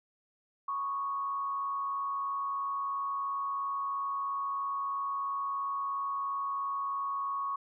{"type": "tone with frequency modulation", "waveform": "sine", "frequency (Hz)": 1108.7, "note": "C#6", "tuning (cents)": 0, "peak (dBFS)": -31, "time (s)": [0.68, 7.56], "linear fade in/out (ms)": 5, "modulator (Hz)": 103, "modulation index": 0.46, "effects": []}